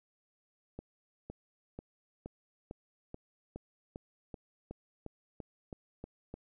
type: accelerating click train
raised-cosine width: 2 ms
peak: -29 dBFS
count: 15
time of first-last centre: 0.79-6.34 s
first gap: 510 ms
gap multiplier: 0.96
effects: none